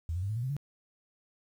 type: tone with pitch steps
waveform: sine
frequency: 82 / 89.94 / 98.65 / 108.2 / 118.68 / 130.17 / 142.77 Hz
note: E2 / F#2 / G2 / A2 / A#2 / C3 / D3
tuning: -9 / -49 / +11 / -29 / +31 / -9 / -49 cents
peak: -30 dBFS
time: 0.09-0.566 s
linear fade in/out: 0 ms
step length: 68 ms
effects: 10-bit